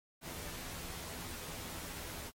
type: noise with comb filter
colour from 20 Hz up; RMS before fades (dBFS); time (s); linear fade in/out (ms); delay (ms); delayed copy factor
pink; -44; 0.21-2.32; 50; 12; +0.55
effects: MP3 64 kbps